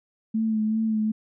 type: tone with vibrato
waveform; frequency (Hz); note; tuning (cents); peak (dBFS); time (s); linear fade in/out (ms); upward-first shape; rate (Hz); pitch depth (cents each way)
sine; 218.9; A3; -9; -21; 0.34-1.12; 10; sine; 2.6; 29
effects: none